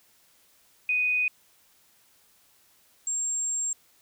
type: tone pair in turn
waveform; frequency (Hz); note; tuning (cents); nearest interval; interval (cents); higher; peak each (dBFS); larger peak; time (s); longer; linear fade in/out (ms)
sine; 2489 / 7459; D#7 / A#8; 0 / 0; octave + perfect fifth; 1900; second; -22 / -26; first; 0.89-1.28 / 3.07-3.73; second; 2
effects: white hiss -62 dBFS RMS until 4.01 s